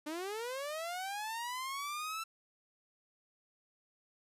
sawtooth linear sweep, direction up, 292.1 to 1338 Hz, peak -34 dBFS, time 0.06-2.24 s, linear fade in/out 10 ms, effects resampled to 32000 Hz

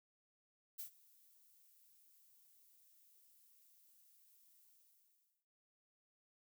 violet noise with ADSR envelope, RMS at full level -45 dBFS, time 0.78-5.46 s, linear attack 18 ms, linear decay 100 ms, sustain -24 dB, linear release 790 ms, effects noise-tail reverb RT60 1.0 s tail -22 dB re dry

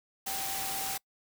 sine tone in noise, 778 Hz, G5, 13 cents flat, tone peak -39 dBFS, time 0.26-0.98 s, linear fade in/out 10 ms, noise white, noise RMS -35 dBFS, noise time 0.26-0.98 s, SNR -7 dB, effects noise-tail reverb RT60 0.1 s tail -25 dB re dry

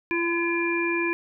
harmonic tone with a mistuned harmonic, 340.9 Hz, F4, 42 cents flat, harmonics 1 / 3 / 5 / 7, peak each -25 / -32 / -32 / -27 dBFS, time 0.11-1.13 s, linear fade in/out 0 ms, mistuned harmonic 3, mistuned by -17 cents, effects none

